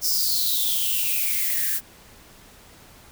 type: noise with high-pass filter sweep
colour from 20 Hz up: violet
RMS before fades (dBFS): -23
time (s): 0.01-1.81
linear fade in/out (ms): 50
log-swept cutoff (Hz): 5400 to 1600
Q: 9.2
effects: pink hiss -49 dBFS RMS until 3.11 s